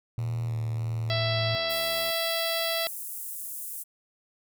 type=tone with pitch glide; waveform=sine; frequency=116.6 to 112.82 Hz; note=A#2 to A2; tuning=+1 to +44 cents; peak=-27 dBFS; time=0.18-1.55 s; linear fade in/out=0 ms; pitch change=-57 cents; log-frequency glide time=0.47-0.55 s
type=tone with vibrato; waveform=5% pulse; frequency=79.3 Hz; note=D#2; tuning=33 cents sharp; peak=-33 dBFS; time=0.19-2.11 s; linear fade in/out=0 ms; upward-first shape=square; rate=1.7 Hz; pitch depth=50 cents each way
type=harmonic tone; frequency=663 Hz; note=E5; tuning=10 cents sharp; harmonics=1 / 2 / 3 / 4 / 5 / 6 / 7 / 8; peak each=-30 / -38 / -35 / -38 / -34 / -35 / -35 / -42 dBFS; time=1.1-2.87 s; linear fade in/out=0 ms
type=high-pass noise; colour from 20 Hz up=pink; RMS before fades=-37 dBFS; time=1.69-3.84 s; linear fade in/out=20 ms; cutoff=9600 Hz; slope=24 dB/octave
effects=none